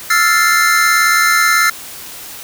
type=chord; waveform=square; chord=F major seventh; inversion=third; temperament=equal; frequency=1318.5 / 1396.9 / 1760 / 2093 Hz; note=E6 / F6 / A6 / C7; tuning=0 / 0 / 0 / 0 cents; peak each=-16 dBFS; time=0.1-1.7 s; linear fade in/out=5 ms; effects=white hiss -31 dBFS RMS until 2.43 s